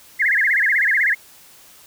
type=tone with vibrato; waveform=sine; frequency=1864.7 Hz; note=A#6; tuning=in tune; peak=-14 dBFS; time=0.19-1.15 s; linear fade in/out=20 ms; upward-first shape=sine; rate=16 Hz; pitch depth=250 cents each way; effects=white hiss -47 dBFS RMS until 1.86 s